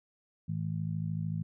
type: harmonic tone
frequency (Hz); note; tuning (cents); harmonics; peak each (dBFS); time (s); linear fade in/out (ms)
53.4; G#1; +49; 2 / 3 / 4; -36 / -33 / -42; 0.48-1.43; 10
effects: none